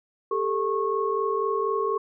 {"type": "tone cluster", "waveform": "sine", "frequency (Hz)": [400.7, 444.8, 1095], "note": ["G4", "A4", "C#6"], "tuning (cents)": [38, 19, -22], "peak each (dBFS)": -27, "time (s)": [0.31, 1.98], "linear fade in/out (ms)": 5, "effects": []}